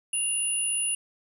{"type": "tone pair together", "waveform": "sine", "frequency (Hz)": [2794, 9957], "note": ["F7", "D#9"], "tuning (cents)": [0, 0], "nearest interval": "octave + minor seventh", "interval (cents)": 2200, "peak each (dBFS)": [-30, -25], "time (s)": [0.13, 0.95], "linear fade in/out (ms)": 5, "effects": ["tanh soft clip ceiling -17 dBFS", "10-bit"]}